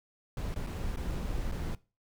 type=noise with dropouts; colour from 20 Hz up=brown; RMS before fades=-34 dBFS; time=0.37-1.75 s; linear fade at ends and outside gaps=2 ms; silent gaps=0.542-0.56 / 0.666-0.67 / 0.961-0.971 / 1.515-1.521 s; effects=noise-tail reverb RT60 0.3 s tail -20 dB re dry